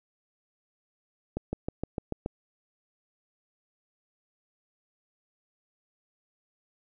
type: accelerating click train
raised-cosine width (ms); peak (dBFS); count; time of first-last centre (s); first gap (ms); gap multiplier
2; -17; 7; 1.37-2.261; 160; 0.97
effects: none